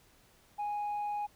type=tone; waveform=sine; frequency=828 Hz; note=G#5; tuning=5 cents flat; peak=-30 dBFS; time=0.58-1.27 s; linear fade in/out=20 ms; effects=tanh soft clip ceiling -31 dBFS + pink hiss -64 dBFS RMS until 1.35 s